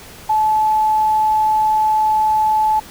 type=tone with quantisation; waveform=sine; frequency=864 Hz; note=A5; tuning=32 cents flat; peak=-12 dBFS; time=0.29-2.8 s; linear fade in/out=10 ms; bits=7; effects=pink hiss -38 dBFS RMS until 2.9 s